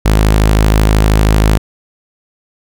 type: tone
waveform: sawtooth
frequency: 52.9 Hz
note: G#1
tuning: 33 cents sharp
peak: -3 dBFS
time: 0.05-1.58 s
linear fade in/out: 10 ms
effects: none